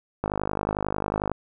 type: click train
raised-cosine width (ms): 1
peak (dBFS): -11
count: 56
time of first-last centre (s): 0.24-1.316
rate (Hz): 51.1
effects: none